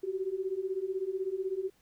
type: beating tone pair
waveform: sine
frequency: 370 / 386 Hz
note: F#4 / G4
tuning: 0 / -27 cents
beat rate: 16 Hz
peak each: -35 / -33 dBFS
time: 0.03-1.7 s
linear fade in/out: 10 ms
effects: pink hiss -68 dBFS RMS until 1.81 s